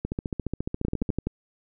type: two click trains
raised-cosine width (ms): 3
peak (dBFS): -13 / -15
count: 6 / 16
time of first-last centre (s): 0.85-1.27 / 0.05-1.092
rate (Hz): 11.9 / 14.4
effects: none